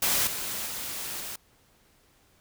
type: noise with level steps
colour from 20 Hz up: white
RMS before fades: -25 / -33 / -35 / -37 dBFS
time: 0.02-1.36 s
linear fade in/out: 5 ms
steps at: 0.27 / 0.66 / 1.2 s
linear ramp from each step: 2 ms
effects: pink hiss -63 dBFS RMS until 2.4 s